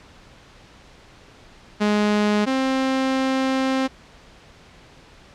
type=tone pair in turn; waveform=sawtooth; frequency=208.9 / 264.3 Hz; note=G#3 / C4; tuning=+10 / +18 cents; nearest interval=major third; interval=408 cents; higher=second; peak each=-13 / -15 dBFS; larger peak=first; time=1.8-2.46 / 2.46-3.88 s; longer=second; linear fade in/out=20 ms; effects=pink hiss -48 dBFS RMS until 5.34 s + low-pass 5000 Hz 12 dB/octave